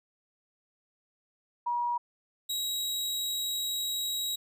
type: tone pair in turn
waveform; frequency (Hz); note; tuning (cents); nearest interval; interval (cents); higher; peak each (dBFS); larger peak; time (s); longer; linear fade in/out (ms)
sine / sawtooth; 959 / 3836; A#5 / A#7; +49 / +49; 2 octaves; 2400; second; -27; neither; 1.66-1.98 / 2.49-4.36; second; 10
effects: none